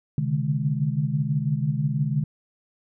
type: tone cluster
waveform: sine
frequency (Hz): 131.4 / 143.9 / 149.9 / 209.4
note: C3 / D3 / D3 / G#3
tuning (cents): +8 / -35 / +36 / +15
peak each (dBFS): -27 / -30 / -24 / -30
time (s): 0.18-2.24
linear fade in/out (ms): 2
effects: none